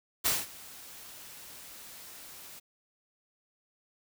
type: noise with ADSR envelope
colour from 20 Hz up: white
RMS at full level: -26 dBFS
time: 0.24-2.6 s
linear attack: 21 ms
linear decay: 200 ms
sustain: -22 dB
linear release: 16 ms
effects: none